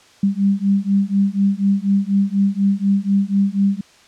sine beating tone pair, 196 / 200.1 Hz, G3 / G3, 0 / +36 cents, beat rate 4.1 Hz, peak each -17 dBFS, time 0.23-3.81 s, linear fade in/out 5 ms, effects white hiss -49 dBFS RMS until 4.07 s + low-pass 6000 Hz 12 dB/octave

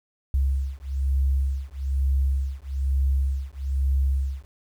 sine beating tone pair, 67.1 / 68.2 Hz, C2 / C#2, +44 / -28 cents, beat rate 1.1 Hz, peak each -24 dBFS, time 0.34-4.45 s, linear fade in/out 0 ms, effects 9-bit

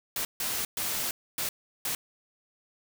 white noise bursts at uneven times, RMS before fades -31 dBFS, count 5, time 0.16-0.25 / 0.4-0.65 / 0.77-1.11 / 1.38-1.49 / 1.85-1.95 s, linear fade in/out 2 ms, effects none

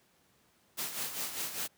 white noise with tremolo, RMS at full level -35 dBFS, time 0.77-1.68 s, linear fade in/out 20 ms, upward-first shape sine, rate 5 Hz, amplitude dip 60%, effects pink hiss -68 dBFS RMS until 1.77 s + high-pass 100 Hz 12 dB/octave

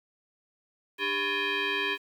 sine tone with frequency modulation, 400 Hz, G4, 35 cents sharp, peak -26 dBFS, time 0.98-1.98 s, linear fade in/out 50 ms, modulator 700 Hz, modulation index 4.3, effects 9-bit

